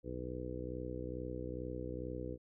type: harmonic tone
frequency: 62.3 Hz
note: B1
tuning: 16 cents sharp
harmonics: 1 / 2 / 3 / 4 / 5 / 6 / 7 / 8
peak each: -46 / -47 / -51 / -51 / -46 / -50 / -48 / -46 dBFS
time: 0.03-2.38 s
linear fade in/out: 50 ms
effects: none